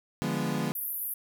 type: chord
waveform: 35% pulse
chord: D diminished seventh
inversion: none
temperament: equal with one note detuned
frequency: 148.28 / 174.61 / 207.7 / 246.9 Hz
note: D3 / F3 / Ab3 / Cb4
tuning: +17 / 0 / 0 / 0 cents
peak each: -32 dBFS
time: 0.22-0.72 s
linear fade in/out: 0 ms
type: band-pass noise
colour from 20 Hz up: pink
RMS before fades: -34 dBFS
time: 0.75-1.14 s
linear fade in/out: 5 ms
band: 11000 to 15000 Hz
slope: 96 dB/octave
effects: none

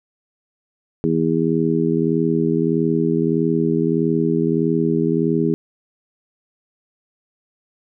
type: harmonic tone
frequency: 81.6 Hz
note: E2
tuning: 17 cents flat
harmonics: 2 / 3 / 4 / 5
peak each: -21 / -21 / -21 / -21 dBFS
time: 1.04-5.54 s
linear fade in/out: 0 ms
effects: none

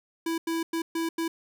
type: tone bursts at uneven times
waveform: square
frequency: 329.8 Hz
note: E4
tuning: 1 cent sharp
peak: -27 dBFS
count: 5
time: 0.26-0.38 / 0.47-0.63 / 0.73-0.82 / 0.95-1.09 / 1.18-1.28 s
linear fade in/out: 5 ms
effects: none

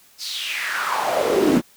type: noise with high-pass filter sweep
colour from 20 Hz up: brown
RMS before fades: -21 dBFS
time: 0.18-1.62 s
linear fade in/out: 50 ms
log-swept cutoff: 5200 to 230 Hz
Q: 4.4
effects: white hiss -53 dBFS RMS until 1.76 s

